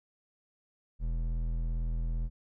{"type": "tone with hard clipping", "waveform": "sine", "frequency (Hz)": 41.11, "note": "E1", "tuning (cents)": -4, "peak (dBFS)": -31, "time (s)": [0.99, 2.3], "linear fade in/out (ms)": 50, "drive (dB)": 9, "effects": []}